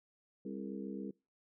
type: harmonic tone with a mistuned harmonic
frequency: 66.9 Hz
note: C2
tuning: 39 cents sharp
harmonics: 3 / 4 / 5 / 6 / 7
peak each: -43 / -45 / -47 / -49 / -50 dBFS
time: 0.45-1.11 s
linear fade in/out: 5 ms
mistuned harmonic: 6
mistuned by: +79 cents
effects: noise-tail reverb RT60 0.3 s tail -26 dB re dry